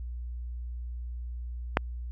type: click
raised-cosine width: 0.5 ms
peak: -6 dBFS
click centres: 1.771 s
effects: added 60 Hz sine -34 dBFS peak until 2.11 s